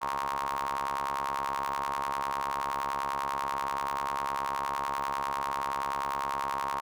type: ring-modulated tone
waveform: sawtooth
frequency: 69.3 Hz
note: C#2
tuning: in tune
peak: -23 dBFS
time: 0.01-6.81 s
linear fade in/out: 20 ms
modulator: 1010 Hz
effects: none